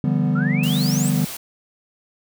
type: chord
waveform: triangle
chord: G dominant seventh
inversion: second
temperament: equal with one note detuned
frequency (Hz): 146.83 / 170.33 / 196 / 246.9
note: D3 / F3 / G3 / B3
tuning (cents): 0 / -43 / 0 / 0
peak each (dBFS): -19 / -21 / -21 / -21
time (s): 0.04-1.25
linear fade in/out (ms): 2
type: exponential sweep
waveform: sine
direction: up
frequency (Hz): 1304 to 8600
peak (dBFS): -26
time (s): 0.35-1.1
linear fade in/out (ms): 10
type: noise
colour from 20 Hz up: white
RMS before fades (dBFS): -32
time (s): 0.63-1.37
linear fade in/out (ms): 5
effects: none